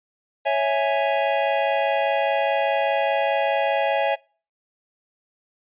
square chord, C# minor, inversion none, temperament equal, 554.4 / 659.3 / 830.6 Hz, C#5 / E5 / G#5, 0 / 0 / 0 cents, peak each -24 dBFS, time 0.45-4.16 s, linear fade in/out 20 ms, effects noise-tail reverb RT60 0.4 s tail -25 dB re dry + resampled to 8000 Hz

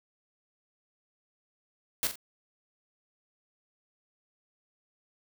white noise with echo, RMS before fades -28 dBFS, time 2.03-2.07 s, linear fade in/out 0 ms, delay 43 ms, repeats 2, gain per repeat -9 dB, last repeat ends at 2.156 s, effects none

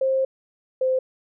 sine tone pair in turn, 530 / 518.5 Hz, C5 / C5, +22 / -16 cents, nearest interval unison, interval 38 cents, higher first, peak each -18 / -18 dBFS, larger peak neither, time 0.01-0.25 / 0.81-0.99 s, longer first, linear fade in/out 5 ms, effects none

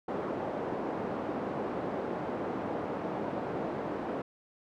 pink band-pass noise, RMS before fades -35 dBFS, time 0.08-4.22 s, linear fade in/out 5 ms, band 260 to 790 Hz, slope 12 dB/octave, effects none

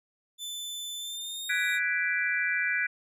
sawtooth tone with pitch glide, 3520 to 3729 Hz, A7 to A#7, 0 to 0 cents, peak -32 dBFS, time 0.38-1.8 s, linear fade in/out 50 ms, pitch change +100 cents, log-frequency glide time 0.97-1.53 s
sine chord, G# half-diminished seventh, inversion third, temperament equal with one note detuned, 1487.7 / 1661.2 / 1975.5 / 2349 Hz, F#6 / G#6 / B6 / D7, +9 / 0 / 0 / 0 cents, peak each -31 dBFS, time 1.49-2.87 s, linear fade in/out 10 ms
effects none

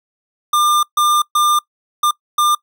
square tone bursts at uneven times, 1199 Hz, D6, 36 cents sharp, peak -12 dBFS, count 5, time 0.53-0.83 / 0.97-1.22 / 1.35-1.59 / 2.03-2.11 / 2.38-2.55 s, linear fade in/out 5 ms, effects noise-tail reverb RT60 0.1 s tail -23 dB re dry

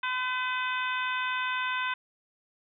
harmonic tone with a mistuned harmonic, 508 Hz, B4, 49 cents sharp, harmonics 2 / 3 / 4 / 5 / 6 / 7, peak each -32 / -32 / -38 / -35 / -42 / -40 dBFS, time 0.03-1.94 s, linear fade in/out 5 ms, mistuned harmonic 4, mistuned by -17 cents, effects none

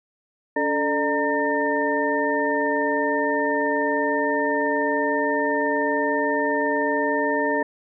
sine tone cluster, 285.1 / 440 / 599 / 926 / 1807 Hz, C#4 / A4 / D5 / A#5 / A6, +49 / 0 / +34 / -12 / +46 cents, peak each -26 dBFS, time 0.56-7.63 s, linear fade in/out 5 ms, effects none

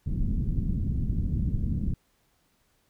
pink low-pass noise, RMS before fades -27 dBFS, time 0.06-1.94 s, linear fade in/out 5 ms, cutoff 220 Hz, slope 24 dB/octave, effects pink hiss -69 dBFS RMS until 2.89 s

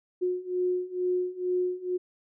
sine beating tone pair, 361.2 / 363.4 Hz, F#4 / F#4, -42 / -31 cents, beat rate 2.2 Hz, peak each -30 / -28 dBFS, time 0.21-1.98 s, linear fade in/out 20 ms, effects none

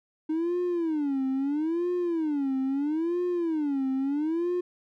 triangle tone with vibrato, 307 Hz, D#4, 23 cents flat, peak -22 dBFS, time 0.29-4.61 s, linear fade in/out 10 ms, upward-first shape sine, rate 0.76 Hz, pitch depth 260 cents each way, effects tanh soft clip ceiling -19 dBFS

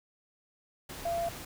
sine tone in noise, 681 Hz, F5, 44 cents flat, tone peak -29 dBFS, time 1.05-1.29 s, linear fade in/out 5 ms, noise pink, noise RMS -43 dBFS, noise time 0.89-1.45 s, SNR +11 dB, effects none

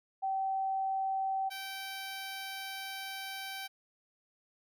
sine / 10% pulse tone pair in turn, 771 / 775.5 Hz, G5 / G5, -29 / -19 cents, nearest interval unison, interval 10 cents, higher second, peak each -30 / -31 dBFS, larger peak first, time 0.22-1.5 / 1.5-3.68 s, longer second, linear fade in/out 20 ms, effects none

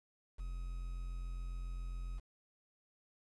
triangle tone with quantisation, 43.65 Hz, F1, in tune, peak -37 dBFS, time 0.38-2.2 s, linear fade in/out 20 ms, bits 10, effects resampled to 24000 Hz

